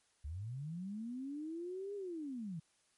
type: linear two-way sweep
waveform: sine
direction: up then down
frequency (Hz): 66.5 to 411.6 to 151.4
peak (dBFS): -40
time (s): 0.24-2.6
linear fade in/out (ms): 10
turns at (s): 1.95
effects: white hiss -74 dBFS RMS until 2.97 s + MP3 48 kbps